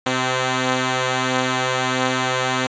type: tone pair together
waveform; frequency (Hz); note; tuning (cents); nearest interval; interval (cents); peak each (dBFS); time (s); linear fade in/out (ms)
5% pulse; 128.4 / 258.3; C3 / C4; -32 / -22; octave; 1210; -10; 0.06-2.67; 5
effects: resampled to 16000 Hz